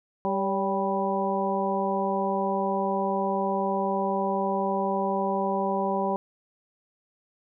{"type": "harmonic tone with a mistuned harmonic", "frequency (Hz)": 196, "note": "G3", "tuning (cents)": 0, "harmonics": [1, 2, 3, 4, 5], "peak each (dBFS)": [-30, -30, -30, -30, -30], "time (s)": [0.25, 6.16], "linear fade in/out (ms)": 0, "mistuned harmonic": 3, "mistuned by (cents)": -48, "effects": []}